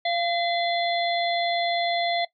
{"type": "harmonic tone with a mistuned harmonic", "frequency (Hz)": 690, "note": "F5", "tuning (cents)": -21, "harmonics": [1, 3, 5, 6], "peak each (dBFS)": [-24, -29, -31, -32], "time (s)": [0.05, 2.25], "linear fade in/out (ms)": 5, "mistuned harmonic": 3, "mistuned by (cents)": -24, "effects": ["noise-tail reverb RT60 0.1 s tail -18 dB re dry"]}